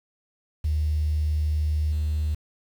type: tone with level steps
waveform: triangle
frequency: 76.4 Hz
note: D#2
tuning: 31 cents flat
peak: -17 / -19 dBFS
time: 0.64-2.35 s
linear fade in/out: 10 ms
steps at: 1.92 s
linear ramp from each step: 2 ms
effects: tanh soft clip ceiling -19 dBFS + 8-bit